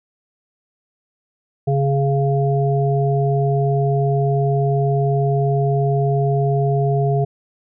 harmonic tone, 138.59 Hz, C#3, in tune, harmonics 1 / 3 / 5, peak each -16 / -21 / -23 dBFS, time 1.67-7.25 s, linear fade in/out 10 ms, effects none

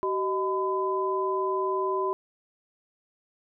sine tone cluster, 381.6 / 623 / 1009 Hz, G4 / D#5 / B5, -47 / +2 / +37 cents, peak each -27 / -35 / -28 dBFS, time 0.03-2.13 s, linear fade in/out 0 ms, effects none

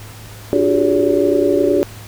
sine tone cluster, 292.9 / 355.1 / 382.9 / 414.3 / 570 Hz, D4 / F4 / G4 / G#4 / C#5, -5 / +29 / -41 / -4 / +48 cents, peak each -18 dBFS, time 0.53-1.83 s, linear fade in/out 0 ms, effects added 106 Hz sine -35 dBFS peak until 2.07 s + pink hiss -38 dBFS RMS until 2.07 s

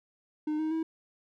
triangle tone with pitch steps, 304.9 / 313.5 / 322.3 Hz, D#4 / D#4 / E4, -35 / +13 / -39 cents, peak -26 dBFS, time 0.47-0.83 s, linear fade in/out 5 ms, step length 120 ms, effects none

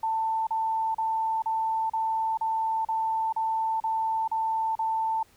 sine tone bursts, 890 Hz, A5, 20 cents sharp, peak -24 dBFS, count 11, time 0.03-5.23 s, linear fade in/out 5 ms, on 440 ms, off 36 ms, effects pink hiss -60 dBFS RMS until 5.36 s

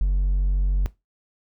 sine tone with hard clipping, 46.83 Hz, F#1, 22 cents sharp, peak -18 dBFS, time 0.01-0.86 s, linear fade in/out 0 ms, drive 2 dB, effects noise-tail reverb RT60 0.2 s tail -18 dB re dry

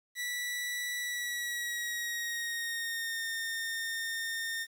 sawtooth tone with pitch glide, 1956 to 1825 Hz, B6 to A#6, -17 to -37 cents, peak -30 dBFS, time 0.15-4.67 s, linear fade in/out 50 ms, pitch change -120 cents, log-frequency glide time 0.99-3.26 s, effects 10-bit

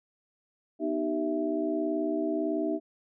sine tone cluster, 247.5 / 308.8 / 386.9 / 658 Hz, B3 / D#4 / G4 / E5, +4 / -13 / -23 / -3 cents, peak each -36 / -29 / -33 / -33 dBFS, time 0.79-2.8 s, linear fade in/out 50 ms, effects none

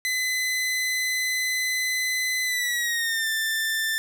sawtooth tone with pitch glide, 2020 to 1778.9 Hz, B6 to A6, +39 to +18 cents, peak -20 dBFS, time 0.05-3.98 s, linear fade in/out 0 ms, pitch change -221 cents, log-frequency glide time 2.44-3.29 s, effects none

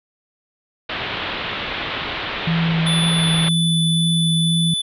white low-pass noise, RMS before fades -26 dBFS, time 0.89-3.49 s, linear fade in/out 5 ms, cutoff 3700 Hz, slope 48 dB/octave
sine tone with vibrato, 164.81 Hz, E3, in tune, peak -16 dBFS, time 2.47-4.74 s, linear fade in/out 5 ms, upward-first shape sine, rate 2 Hz, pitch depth 15 cents each way
square tone, 3485 Hz, A7, 17 cents flat, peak -20 dBFS, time 2.86-4.82 s, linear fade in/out 10 ms
effects resampled to 32000 Hz

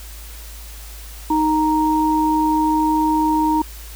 sine tone pair together, 311.1 / 932.3 Hz, D#4 / A#5, 0 / 0 cents, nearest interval octave + perfect fifth, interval 1900 cents, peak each -17 dBFS, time 1.3-3.62 s, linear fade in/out 5 ms, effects added 54 Hz sine -34 dBFS peak until 3.95 s + white hiss -40 dBFS RMS until 3.95 s

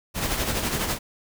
pink noise with tremolo, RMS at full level -24 dBFS, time 0.14-0.99 s, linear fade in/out 50 ms, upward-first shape sine, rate 12 Hz, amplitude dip 50%, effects none

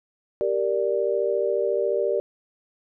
sine chord, G minor, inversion none, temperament equal, 392 / 466.2 / 587.3 Hz, G4 / Bb4 / D5, 0 / 0 / 0 cents, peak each -25 dBFS, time 0.41-2.2 s, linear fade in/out 0 ms, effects none

